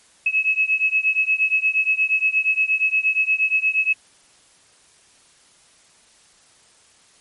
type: beating tone pair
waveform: sine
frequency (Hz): 2574 / 2582.5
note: E7 / E7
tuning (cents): -42 / -36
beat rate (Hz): 8.5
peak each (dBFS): -19 / -20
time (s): 0.26-3.93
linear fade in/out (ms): 5
effects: white hiss -54 dBFS RMS until 7.2 s + MP3 48 kbps

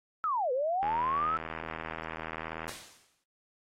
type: linear two-way sweep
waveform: sine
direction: down then up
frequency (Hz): 1337 to 485.3 to 1337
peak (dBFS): -27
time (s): 0.24-1.37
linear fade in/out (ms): 0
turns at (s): 0.52
type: click train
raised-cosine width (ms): 0.5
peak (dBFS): -22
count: 151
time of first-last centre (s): 0.83-2.693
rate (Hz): 80.5
type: noise with exponential decay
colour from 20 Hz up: white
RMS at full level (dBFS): -37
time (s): 2.68-3.24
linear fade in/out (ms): 2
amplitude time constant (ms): 120
effects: low-pass 9000 Hz 12 dB/octave + AAC 48 kbps

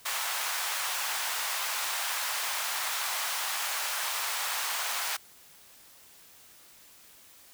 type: high-pass noise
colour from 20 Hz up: pink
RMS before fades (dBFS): -32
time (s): 0.05-5.17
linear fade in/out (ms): 10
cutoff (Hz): 820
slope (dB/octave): 24
effects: white hiss -55 dBFS RMS until 7.53 s

